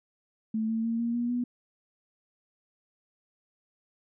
sine tone with pitch steps, 220 / 224.6 / 229.3 / 234.2 / 239.1 / 244.1 Hz, A3 / A3 / A#3 / A#3 / A#3 / B3, 0 / +36 / -28 / +8 / +44 / -20 cents, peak -26 dBFS, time 0.54-1.44 s, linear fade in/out 5 ms, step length 150 ms, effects none

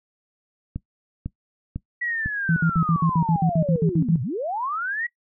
click train, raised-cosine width 5 ms, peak -16 dBFS, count 5, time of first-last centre 0.76-2.76 s, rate 2 Hz
sine linear two-way sweep, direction down then up, 1951 to 110 to 1951 Hz, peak -24 dBFS, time 2.01-5.07 s, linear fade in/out 10 ms, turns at 4.22 s
sine tone bursts, 164.81 Hz, E3, in tune, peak -16 dBFS, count 13, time 2.49-4.159 s, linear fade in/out 2 ms, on 73 ms, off 60 ms
effects noise-tail reverb RT60 0.1 s tail -19 dB re dry

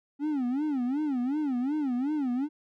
triangle tone with vibrato, 273.4 Hz, C#4, 24 cents flat, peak -24 dBFS, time 0.19-2.49 s, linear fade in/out 50 ms, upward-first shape sine, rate 2.7 Hz, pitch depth 210 cents each way, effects none

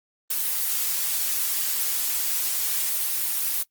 blue noise, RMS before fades -25 dBFS, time 0.3-3.63 s, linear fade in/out 5 ms, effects noise-tail reverb RT60 0.1 s tail -22 dB re dry + Opus 24 kbps

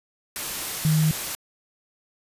sine tone in noise, 155.56 Hz, D#3, in tune, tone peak -17 dBFS, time 0.85-1.11 s, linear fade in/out 0 ms, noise white, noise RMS -30 dBFS, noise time 0.36-1.35 s, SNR +10 dB, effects resampled to 32000 Hz

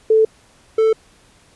sine / triangle tone pair in turn, 439.8 / 442.1 Hz, A4 / A4, -1 / +8 cents, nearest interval unison, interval 9 cents, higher second, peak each -9 dBFS, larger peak neither, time 0.1-0.25 / 0.78-0.93 s, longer neither, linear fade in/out 5 ms, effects pink hiss -52 dBFS RMS until 1.55 s + resampled to 24000 Hz

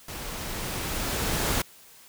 pink noise with level ramp, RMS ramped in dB -37 to -25 dBFS, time 0.08-1.62 s, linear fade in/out 5 ms, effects white hiss -52 dBFS RMS until 2.08 s

